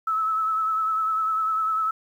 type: tone with vibrato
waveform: sine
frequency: 1300 Hz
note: E6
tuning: 24 cents flat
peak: -21 dBFS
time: 0.07-1.91 s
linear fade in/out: 5 ms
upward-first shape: sine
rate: 10 Hz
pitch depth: 30 cents each way
effects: 9-bit